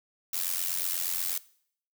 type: noise with amplitude modulation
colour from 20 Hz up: blue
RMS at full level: -27 dBFS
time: 0.33-1.38 s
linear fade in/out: 5 ms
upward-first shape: sine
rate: 88.3 Hz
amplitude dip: 85%
effects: noise-tail reverb RT60 0.6 s tail -20 dB re dry